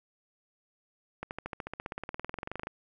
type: accelerating click train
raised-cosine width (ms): 0.5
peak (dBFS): -21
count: 27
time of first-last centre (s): 1.23-2.671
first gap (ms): 79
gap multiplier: 0.97
effects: none